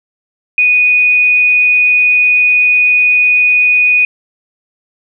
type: tone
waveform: sine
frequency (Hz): 2477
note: D#7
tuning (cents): -8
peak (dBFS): -6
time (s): 0.58-4.05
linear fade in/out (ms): 2
effects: none